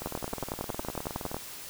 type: two click trains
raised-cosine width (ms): 1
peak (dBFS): -22 / -17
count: 27 / 15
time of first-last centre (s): 0.02-1.367 / 0.06-1.344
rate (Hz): 19.3 / 10.9
effects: white hiss -43 dBFS RMS until 1.69 s